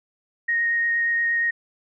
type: tone with vibrato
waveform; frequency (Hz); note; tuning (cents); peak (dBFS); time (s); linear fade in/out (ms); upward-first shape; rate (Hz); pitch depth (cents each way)
sine; 1864.7; A#6; 0; -19; 0.48-1.51; 10; triangle; 8.5; 10
effects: none